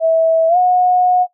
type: tone with pitch glide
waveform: sine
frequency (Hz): 651 to 726.5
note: E5 to F#5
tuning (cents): -22 to -32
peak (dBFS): -9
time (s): 0-1.27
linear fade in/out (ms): 50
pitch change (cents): +190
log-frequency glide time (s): 0.48-0.57
effects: noise-tail reverb RT60 0.1 s tail -17 dB re dry